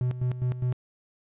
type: tone with tremolo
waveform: triangle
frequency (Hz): 125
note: B2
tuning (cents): +21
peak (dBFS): -21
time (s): 0.01-0.73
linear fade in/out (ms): 2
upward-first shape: square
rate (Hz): 4.9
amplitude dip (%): 70
effects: resampled to 8000 Hz